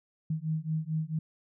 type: beating tone pair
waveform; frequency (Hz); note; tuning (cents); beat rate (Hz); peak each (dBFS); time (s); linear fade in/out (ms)
sine; 155.56 / 160.06; D#3 / D#3; 0 / +49; 4.5; -32 / -32; 0.3-1.19; 5
effects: none